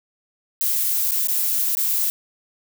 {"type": "noise with dropouts", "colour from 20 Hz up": "violet", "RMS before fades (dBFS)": -21, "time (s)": [0.61, 2.1], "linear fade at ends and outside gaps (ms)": 0, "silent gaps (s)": [[1.11, 1.119], [1.272, 1.284], [1.751, 1.771]], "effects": []}